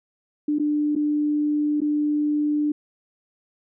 sine tone with dropouts, 297.3 Hz, D4, 21 cents sharp, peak -19 dBFS, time 0.48-2.72 s, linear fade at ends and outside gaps 5 ms, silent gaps 0.586-0.596 / 0.953-0.961 / 1.805-1.816 s, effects none

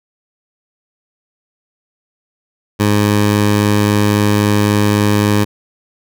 15% pulse tone, 103.7 Hz, G#2, 2 cents flat, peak -4 dBFS, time 2.79-5.45 s, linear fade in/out 20 ms, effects none

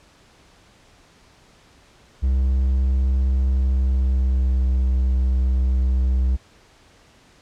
triangle tone with pitch glide, 65.41 to 63.95 Hz, C2 to C2, 0 to -39 cents, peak -14 dBFS, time 2.22-6.37 s, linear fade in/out 20 ms, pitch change -39 cents, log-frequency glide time 3.56-4.87 s, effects pink hiss -53 dBFS RMS until 7.41 s + low-pass 7000 Hz 12 dB/octave

